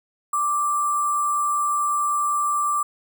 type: tone with sample-and-hold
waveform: sine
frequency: 1174.7 Hz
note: D6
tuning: in tune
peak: -19 dBFS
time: 0.33-2.83 s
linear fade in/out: 5 ms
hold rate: 8820 Hz
effects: none